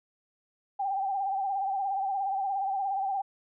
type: tone with vibrato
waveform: sine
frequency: 784 Hz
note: G5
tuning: in tune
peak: -27 dBFS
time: 0.79-3.22 s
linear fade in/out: 10 ms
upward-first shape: sine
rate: 17 Hz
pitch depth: 58 cents each way
effects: none